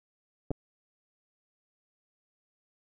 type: clicks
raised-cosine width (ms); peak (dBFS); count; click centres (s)
2; -19; 2; 0.507 / 0.514
effects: none